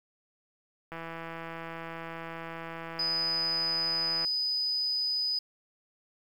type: click train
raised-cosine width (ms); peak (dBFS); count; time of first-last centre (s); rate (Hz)
0.5; -25; 550; 0.92-4.247; 165
type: tone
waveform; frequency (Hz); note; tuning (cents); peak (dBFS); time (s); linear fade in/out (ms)
sine; 4983; D#8; +2; -27; 2.99-5.39; 5
effects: 9-bit